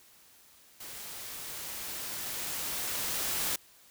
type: noise with level ramp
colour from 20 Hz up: white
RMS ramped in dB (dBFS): -44 to -31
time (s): 0.8-3.56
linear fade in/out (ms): 5
effects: white hiss -59 dBFS RMS until 3.9 s